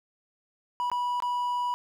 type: tone with dropouts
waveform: triangle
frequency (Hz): 978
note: B5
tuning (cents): -17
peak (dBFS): -24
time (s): 0.8-1.74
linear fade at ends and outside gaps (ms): 0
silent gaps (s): 0.9-0.916 / 1.202-1.223
effects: 11-bit